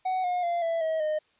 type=tone with pitch steps; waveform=triangle; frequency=746 / 717.7 / 690.4 / 664.2 / 639 / 614.8 Hz; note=F#5 / F5 / F5 / E5 / D#5 / D#5; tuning=+14 / +47 / -20 / +13 / +46 / -21 cents; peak=-23 dBFS; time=0.05-1.19 s; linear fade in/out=10 ms; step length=190 ms; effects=white hiss -66 dBFS RMS until 1.39 s + resampled to 8000 Hz